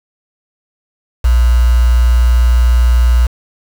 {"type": "tone with quantisation", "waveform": "sine", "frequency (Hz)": 60.1, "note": "B1", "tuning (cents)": -46, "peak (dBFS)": -6, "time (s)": [1.24, 3.27], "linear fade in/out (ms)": 10, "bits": 4, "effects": []}